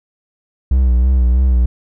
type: tone with vibrato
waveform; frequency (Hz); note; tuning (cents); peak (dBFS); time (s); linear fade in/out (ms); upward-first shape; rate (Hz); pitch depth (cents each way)
triangle; 62.8; B1; +30; -7; 0.71-1.66; 5; sine; 3.1; 64
effects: none